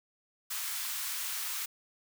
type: high-pass noise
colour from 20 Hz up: white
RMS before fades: -36 dBFS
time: 0.5-1.66 s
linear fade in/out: 10 ms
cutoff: 1000 Hz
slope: 24 dB/octave
effects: none